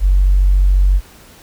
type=tone; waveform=sine; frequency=47 Hz; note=F#1; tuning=28 cents sharp; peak=-7 dBFS; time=0-1.01 s; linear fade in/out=50 ms; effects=tanh soft clip ceiling -3 dBFS + pink hiss -43 dBFS RMS until 1.42 s